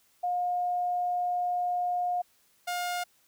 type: tone pair in turn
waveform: sine / sawtooth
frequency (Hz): 714 / 710.6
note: F5 / F5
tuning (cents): +38 / +30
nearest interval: unison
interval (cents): 8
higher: first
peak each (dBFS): -26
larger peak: neither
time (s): 0.23-2.22 / 2.67-3.04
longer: first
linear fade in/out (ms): 10
effects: white hiss -66 dBFS RMS until 3.27 s